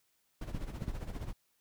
brown noise with tremolo, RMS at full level -37 dBFS, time 0.41-1.33 s, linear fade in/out 5 ms, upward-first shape sine, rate 15 Hz, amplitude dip 70%
clicks, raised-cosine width 5 ms, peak -24 dBFS, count 3, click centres 0.548 / 0.822 / 0.881 s
effects white hiss -75 dBFS RMS until 1.6 s

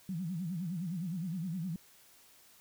sine tone with vibrato, 174.61 Hz, F3, in tune, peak -34 dBFS, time 0.09-1.76 s, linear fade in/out 2 ms, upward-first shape sine, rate 9.7 Hz, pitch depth 180 cents each way, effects white hiss -61 dBFS RMS until 2.6 s

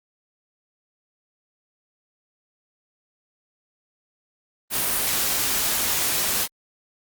white noise, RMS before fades -23 dBFS, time 4.7-6.48 s, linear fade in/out 50 ms, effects Opus 32 kbps

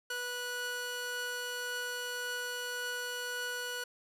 sawtooth tone pair together, 490.6 / 1470 Hz, B4 / F#6, -12 / -12 cents, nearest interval octave + perfect fifth, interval 1900 cents, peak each -38 / -33 dBFS, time 0.1-3.84 s, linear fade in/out 5 ms, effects resampled to 32000 Hz

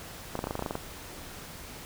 clicks, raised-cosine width 1 ms, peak -17 dBFS, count 11, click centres 0.354 / 0.391 / 0.441 / 0.471 / 0.509 / 0.554 / 0.593 / 0.624 / 0.662 / 0.709 / 0.754 s, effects pink hiss -44 dBFS RMS until 1.85 s

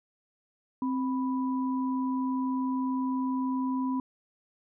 sine tone pair together, 261.6 / 987.8 Hz, C4 / B5, 0 / 0 cents, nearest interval octave + major seventh, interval 2300 cents, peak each -27 / -35 dBFS, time 0.82-4 s, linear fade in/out 2 ms, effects none

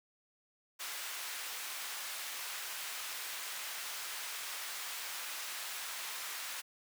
pink high-pass noise, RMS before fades -42 dBFS, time 0.79-6.62 s, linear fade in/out 20 ms, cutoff 1300 Hz, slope 12 dB/octave, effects none

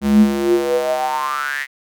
square tone with high-pass filter sweep, 69.7 Hz, C#2, 10 cents sharp, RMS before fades -17 dBFS, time 0.01-1.67 s, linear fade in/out 50 ms, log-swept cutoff 160 to 2000 Hz, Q 9.3, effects none

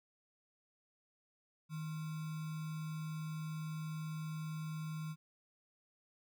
sine tone with sample-and-hold, 157.3 Hz, D#3, 19 cents sharp, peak -39 dBFS, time 1.69-5.16 s, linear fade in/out 50 ms, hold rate 1225 Hz, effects none

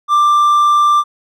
triangle tone, 1182 Hz, D6, 11 cents sharp, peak -6 dBFS, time 0.08-1.04 s, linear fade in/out 50 ms, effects none

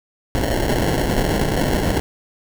pink noise with sample-and-hold, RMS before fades -19 dBFS, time 0.35-2 s, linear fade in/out 0 ms, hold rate 1225 Hz, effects none

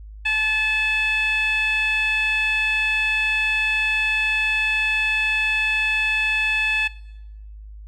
15% pulse tone with band-pass filter, 866 Hz, A5, 28 cents flat, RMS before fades -21 dBFS, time 0.25-6.88 s, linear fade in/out 10 ms, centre 2300 Hz, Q 5.1, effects noise-tail reverb RT60 0.9 s tail -19 dB re dry + added 52 Hz sine -36 dBFS peak until 7.87 s

